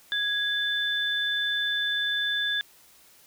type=tone pair together; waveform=sine; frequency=1661.2 / 3520 Hz; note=G#6 / A7; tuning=0 / 0 cents; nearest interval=octave + minor second; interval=1300 cents; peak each=-27 dBFS; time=0.12-2.61 s; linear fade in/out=0 ms; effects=white hiss -56 dBFS RMS until 3.26 s